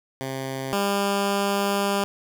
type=tone pair in turn; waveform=10% pulse; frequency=133.4 / 199.87 Hz; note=C3 / G3; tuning=+34 / +34 cents; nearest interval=perfect fifth; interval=700 cents; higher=second; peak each=-20 / -13 dBFS; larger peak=second; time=0.21-0.73 / 0.73-2.04 s; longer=second; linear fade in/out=0 ms; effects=none